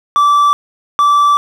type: tone pair in turn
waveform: triangle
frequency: 1162 / 1162 Hz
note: D6 / D6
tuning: -19 / -19 cents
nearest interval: unison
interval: 0 cents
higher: neither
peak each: -5 dBFS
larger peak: neither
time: 0.16-0.53 / 0.99-1.37 s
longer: second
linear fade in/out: 0 ms
effects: none